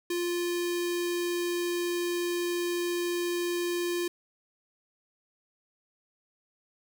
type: tone with notch filter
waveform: square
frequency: 349.2 Hz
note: F4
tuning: in tune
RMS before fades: -30 dBFS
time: 0.1-4.08 s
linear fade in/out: 5 ms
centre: 750 Hz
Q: 0.5
effects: 10-bit